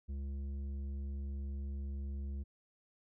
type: tone with tanh clipping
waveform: sine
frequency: 69.3 Hz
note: C#2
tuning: in tune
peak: -39 dBFS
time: 0.08-2.44 s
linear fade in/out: 20 ms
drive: 9 dB
effects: none